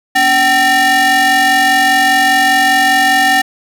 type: ring-modulated tone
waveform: 45% pulse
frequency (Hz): 525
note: C5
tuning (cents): +6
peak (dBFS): -5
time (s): 0.15-3.42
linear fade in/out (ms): 10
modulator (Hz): 1290
effects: 7-bit